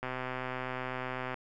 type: click train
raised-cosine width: 0.5 ms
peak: -21 dBFS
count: 169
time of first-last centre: 0.03-1.343 s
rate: 128 Hz
effects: none